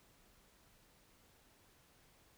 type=silence; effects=pink hiss -68 dBFS RMS until 2.37 s